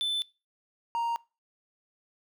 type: tone pair in turn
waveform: triangle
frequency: 3520 / 932.3 Hz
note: A7 / A#5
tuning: 0 / 0 cents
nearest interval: octave + major seventh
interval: 2300 cents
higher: first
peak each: -25 dBFS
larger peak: neither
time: 0.01-0.22 / 0.95-1.16 s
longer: neither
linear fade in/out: 0 ms
effects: noise-tail reverb RT60 0.3 s tail -23 dB re dry